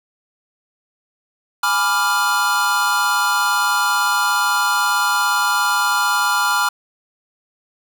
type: chord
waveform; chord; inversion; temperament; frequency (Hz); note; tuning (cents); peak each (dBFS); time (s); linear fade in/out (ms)
square; G# diminished seventh; none; equal with one note detuned; 830.6 / 987.8 / 1180.1 / 1396.9; G#5 / B5 / D6 / F6; 0 / 0 / +8 / 0; -25 / -22 / -23 / -19; 1.63-6.69; 5
effects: none